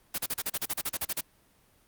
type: noise bursts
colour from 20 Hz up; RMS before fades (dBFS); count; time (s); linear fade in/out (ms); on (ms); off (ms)
white; -30; 14; 0.14-1.211; 10; 44; 35
effects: pink hiss -64 dBFS RMS until 1.87 s + Opus 32 kbps